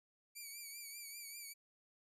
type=tone with vibrato; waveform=5% pulse; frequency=2308 Hz; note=D7; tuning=31 cents flat; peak=-38 dBFS; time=0.35-1.54 s; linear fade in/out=20 ms; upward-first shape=triangle; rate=5.1 Hz; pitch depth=71 cents each way; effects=resampled to 32000 Hz